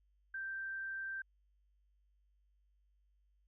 sine tone, 1568 Hz, G6, in tune, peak -39 dBFS, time 0.34-1.22 s, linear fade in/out 5 ms, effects added 50 Hz sine -70 dBFS peak until 3.47 s

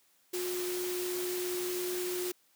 sine tone in noise, 360.2 Hz, F#4, 46 cents flat, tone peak -33 dBFS, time 0.33-2.32 s, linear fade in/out 10 ms, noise white, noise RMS -39 dBFS, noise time 0.33-2.32 s, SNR +3 dB, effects white hiss -68 dBFS RMS until 2.55 s + high-pass 150 Hz 12 dB/octave

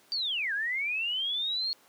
sine linear two-way sweep, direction down then up, 4699 to 1568 to 4347 Hz, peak -28 dBFS, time 0.12-1.73 s, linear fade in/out 0 ms, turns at 0.53 s, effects pink hiss -60 dBFS RMS until 1.88 s + high-pass 300 Hz 12 dB/octave

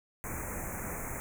pink band-stop noise, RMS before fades -38 dBFS, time 0.24-1.2 s, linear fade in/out 0 ms, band 2400 to 6300 Hz, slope 96 dB/octave, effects none

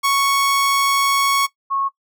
sawtooth / sine tone pair in turn, 1108.7 / 1096 Hz, C#6 / C#6, 0 / -20 cents, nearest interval unison, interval 20 cents, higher first, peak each -11 / -18 dBFS, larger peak first, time 0.03-1.47 / 1.7-1.89 s, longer first, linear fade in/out 20 ms, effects noise-tail reverb RT60 0.1 s tail -18 dB re dry

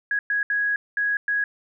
sine tone bursts at uneven times, 1661.2 Hz, G#6, in tune, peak -20 dBFS, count 5, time 0.11-0.19 / 0.3-0.43 / 0.5-0.76 / 0.97-1.17 / 1.28-1.44 s, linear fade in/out 2 ms, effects none

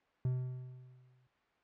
triangle tone with exponential decay, 127 Hz, B2, 49 cents sharp, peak -27 dBFS, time 0.25-1.27 s, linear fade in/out 2 ms, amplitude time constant 220 ms, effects white hiss -72 dBFS RMS until 1.63 s + low-pass 2000 Hz 12 dB/octave

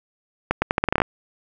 accelerating click train, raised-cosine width 0.5 ms, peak -3 dBFS, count 11, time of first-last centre 0.51-1.019 s, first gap 110 ms, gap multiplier 0.81, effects none

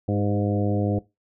harmonic tone with a mistuned harmonic, 102.4 Hz, G#2, 24 cents flat, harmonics 1 / 2 / 3 / 4 / 5 / 6 / 7, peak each -24 / -27 / -28 / -33 / -31 / -35 / -36 dBFS, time 0.08-0.99 s, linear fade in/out 5 ms, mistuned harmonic 4, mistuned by -22 cents, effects noise-tail reverb RT60 0.2 s tail -18 dB re dry

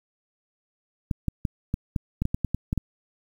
clicks, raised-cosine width 5 ms, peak -12 dBFS, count 12, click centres 1.112 / 1.283 / 1.452 / 1.741 / 1.962 / 2.22 / 2.254 / 2.345 / 2.447 / 2.546 / 2.729 / 2.777 s, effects 8-bit

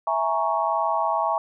sine chord, A# half-diminished seventh, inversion second, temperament equal, 659.3 / 830.6 / 932.3 / 1108.7 Hz, E5 / G#5 / A#5 / C#6, 0 / 0 / 0 / 0 cents, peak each -26 dBFS, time 0.07-1.38 s, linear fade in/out 2 ms, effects none

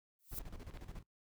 violet noise with exponential growth, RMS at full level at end -40 dBFS, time 0.19-0.39 s, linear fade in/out 1 ms, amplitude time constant 43 ms
brown noise with tremolo, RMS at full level -45 dBFS, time 0.31-1.03 s, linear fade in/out 20 ms, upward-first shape square, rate 14 Hz, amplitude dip 70%
clicks, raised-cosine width 0.3 ms, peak -45 / -43 / -38 dBFS, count 3, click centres 0.621 / 0.71 / 0.773 s
effects noise-tail reverb RT60 0.1 s tail -21 dB re dry

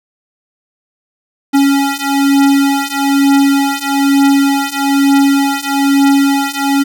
square beating tone pair, 277.2 / 278.3 Hz, C#4 / C#4, 0 / +7 cents, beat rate 1.1 Hz, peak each -13 / -12 dBFS, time 1.53-6.84 s, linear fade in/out 20 ms, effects none

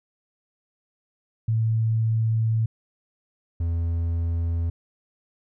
sine / triangle tone pair in turn, 111.9 / 84 Hz, A2 / E2, +30 / +33 cents, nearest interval perfect fourth, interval 497 cents, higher first, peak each -19 / -20 dBFS, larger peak first, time 1.48-2.66 / 3.6-4.7 s, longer first, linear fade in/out 5 ms, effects none

